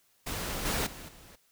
pink noise with level steps, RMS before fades -35 / -30 / -45 / -53 dBFS, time 0.26-1.36 s, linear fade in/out 10 ms, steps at 0.65 / 0.86 / 1.08 s, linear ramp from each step 10 ms, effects white hiss -68 dBFS RMS until 1.51 s

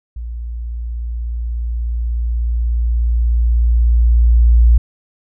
sine tone with level ramp, 58.27 Hz, A#1, in tune, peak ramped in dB -23 to -5 dBFS, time 0.16-4.78 s, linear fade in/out 5 ms, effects none

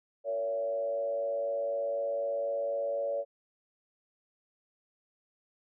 sine tone with frequency modulation, 566 Hz, C#5, 36 cents sharp, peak -29 dBFS, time 0.24-3.25 s, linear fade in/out 50 ms, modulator 104 Hz, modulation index 0.6, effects none

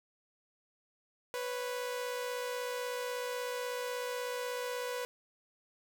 sawtooth tone pair together, 493.9 / 550.2 Hz, B4 / C#5, 0 / -13 cents, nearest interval major second, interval 187 cents, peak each -32 / -40 dBFS, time 1.34-5.05 s, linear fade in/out 0 ms, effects 10-bit

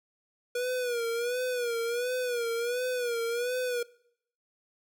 square tone with vibrato, 482.9 Hz, B4, 39 cents flat, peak -29 dBFS, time 0.55-3.83 s, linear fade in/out 5 ms, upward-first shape sine, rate 1.4 Hz, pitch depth 81 cents each way, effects noise-tail reverb RT60 0.7 s tail -23 dB re dry

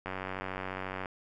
click train, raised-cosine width 0.5 ms, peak -21 dBFS, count 95, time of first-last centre 0.06-1.058 s, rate 94.2 Hz, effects none

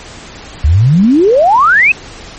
sine exponential sweep, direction up, 67.8 to 2658 Hz, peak -4 dBFS, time 0.64-1.92 s, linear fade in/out 5 ms, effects pink hiss -31 dBFS RMS until 2.38 s + MP3 32 kbps

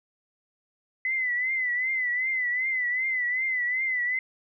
sine tone with vibrato, 2018 Hz, B6, 37 cents sharp, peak -24 dBFS, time 1.05-4.19 s, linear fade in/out 2 ms, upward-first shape triangle, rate 2.6 Hz, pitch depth 86 cents each way, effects none

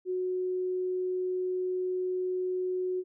sine tone, 367.3 Hz, F#4, 13 cents flat, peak -28 dBFS, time 0.05-3.04 s, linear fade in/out 50 ms, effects none

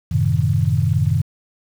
sine chord, F# diminished seventh, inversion none, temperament equal, 92.5 / 110 / 130.81 / 155.56 Hz, F#2 / A2 / C3 / Eb3, 0 / 0 / 0 / 0 cents, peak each -20 dBFS, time 0.11-1.22 s, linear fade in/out 10 ms, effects 7-bit

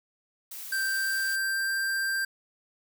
blue noise, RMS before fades -40 dBFS, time 0.51-1.36 s, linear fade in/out 5 ms
square tone with pitch glide, 1568 to 1578.9 Hz, G6 to G6, 0 to +12 cents, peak -27 dBFS, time 0.72-2.25 s, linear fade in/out 5 ms, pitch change +12 cents, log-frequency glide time 0.88-1.76 s
effects none

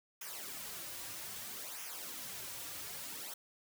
white noise with flanger, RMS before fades -45 dBFS, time 0.21-3.34 s, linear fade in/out 5 ms, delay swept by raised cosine 0.23 to 4.73 ms, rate 0.62 Hz, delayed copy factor -0.7, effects none

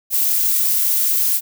violet noise, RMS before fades -17 dBFS, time 0.1-1.41 s, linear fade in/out 50 ms, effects none

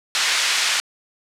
pink band-pass noise, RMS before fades -20 dBFS, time 0.15-0.8 s, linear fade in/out 0 ms, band 1800 to 6700 Hz, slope 12 dB/octave, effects low-pass 11000 Hz 12 dB/octave

